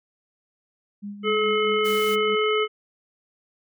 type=tone with tremolo; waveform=sine; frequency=203.7 Hz; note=G#3; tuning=33 cents flat; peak=-30 dBFS; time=1.02-2.36 s; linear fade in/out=20 ms; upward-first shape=sine; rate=4.7 Hz; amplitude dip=60%
type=harmonic tone; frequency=428.5 Hz; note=A4; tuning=46 cents flat; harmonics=1 / 3 / 5 / 7; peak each=-21 / -26 / -28 / -29 dBFS; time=1.23-2.68 s; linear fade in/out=50 ms
type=band-stop noise; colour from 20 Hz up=white; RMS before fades=-37 dBFS; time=1.84-2.16 s; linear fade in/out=20 ms; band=120 to 1000 Hz; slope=48 dB/octave
effects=none